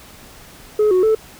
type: tone with pitch steps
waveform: sine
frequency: 424.4 / 368.4 / 438.5 Hz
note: G#4 / F#4 / A4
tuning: +38 / -7 / -6 cents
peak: -9 dBFS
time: 0.79-1.15 s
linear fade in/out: 5 ms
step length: 120 ms
effects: tanh soft clip ceiling -10 dBFS + pink hiss -42 dBFS RMS until 1.39 s